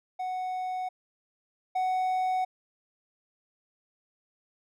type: tone pair in turn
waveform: triangle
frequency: 740 / 743.7 Hz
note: F#5 / F#5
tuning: 0 / +9 cents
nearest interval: unison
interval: 9 cents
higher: second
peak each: -28 / -23 dBFS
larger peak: second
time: 0.19-0.89 / 1.75-2.45 s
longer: neither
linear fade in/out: 10 ms
effects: none